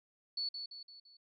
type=tone with echo; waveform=sine; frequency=4437 Hz; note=C#8; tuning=1 cent sharp; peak=-34 dBFS; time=0.37-0.49 s; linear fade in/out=5 ms; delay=170 ms; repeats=4; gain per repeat=-6 dB; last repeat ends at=1.17 s; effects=none